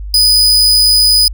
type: tone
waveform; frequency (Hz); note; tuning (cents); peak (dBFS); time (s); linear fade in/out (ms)
40% pulse; 4978; D#8; 0; -5; 0.14-1.28; 2
effects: added 50 Hz sine -21 dBFS peak until 1.33 s